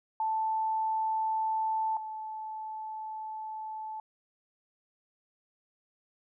sine tone pair in turn, 880 / 870.9 Hz, A5 / A5, 0 / -18 cents, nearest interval unison, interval 18 cents, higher first, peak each -27 / -36 dBFS, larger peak first, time 0.2-1.97 / 1.97-4 s, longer second, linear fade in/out 2 ms, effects none

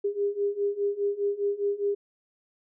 sine beating tone pair, 402.1 / 407 Hz, G4 / G#4, +44 / -35 cents, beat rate 4.9 Hz, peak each -29 / -27 dBFS, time 0.04-1.95 s, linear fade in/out 10 ms, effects none

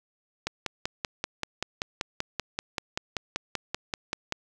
click train, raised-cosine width 0.2 ms, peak -11 dBFS, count 21, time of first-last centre 0.47-4.324 s, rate 5.19 Hz, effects none

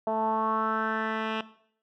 10% pulse tone with low-pass filter sweep, 220 Hz, A3, in tune, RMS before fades -28 dBFS, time 0.07-1.41 s, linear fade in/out 2 ms, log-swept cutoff 740 to 2600 Hz, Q 4.2, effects noise-tail reverb RT60 0.6 s tail -17 dB re dry

